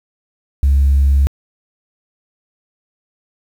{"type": "tone", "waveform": "sine", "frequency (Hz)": 69.2, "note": "C#2", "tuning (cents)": -2, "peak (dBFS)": -7, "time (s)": [0.63, 1.27], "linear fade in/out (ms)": 0, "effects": ["tanh soft clip ceiling -6 dBFS", "7-bit"]}